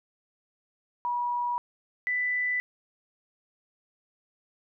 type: tone pair in turn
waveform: sine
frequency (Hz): 967 / 1988.4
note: B5 / B6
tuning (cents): -37 / +11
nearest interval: octave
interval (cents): 1248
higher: second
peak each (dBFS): -26 / -25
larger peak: second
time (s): 1.05-1.58 / 2.07-2.6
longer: neither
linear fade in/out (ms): 0
effects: none